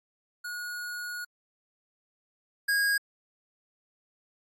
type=tone pair in turn; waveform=square; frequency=1449 / 1636.7 Hz; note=F#6 / G#6; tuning=-37 / -26 cents; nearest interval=major second; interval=211 cents; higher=second; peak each=-35 / -24 dBFS; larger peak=second; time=0.44-1.25 / 2.68-2.98 s; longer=first; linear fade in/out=10 ms; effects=AAC 64 kbps